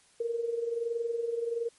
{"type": "tone with amplitude modulation", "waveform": "sine", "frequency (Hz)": 466.2, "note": "A#4", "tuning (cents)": 0, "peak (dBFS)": -26, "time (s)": [0.2, 1.69], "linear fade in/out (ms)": 5, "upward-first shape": "sine", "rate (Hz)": 21.3, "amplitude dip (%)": 65, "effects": ["white hiss -62 dBFS RMS until 1.78 s", "MP3 48 kbps"]}